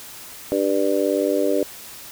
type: harmonic tone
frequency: 98.5 Hz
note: G2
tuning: 9 cents sharp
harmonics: 3 / 4 / 5 / 6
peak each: -23 / -23 / -23 / -23 dBFS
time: 0.52-1.63 s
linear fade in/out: 0 ms
effects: white hiss -39 dBFS RMS until 2.11 s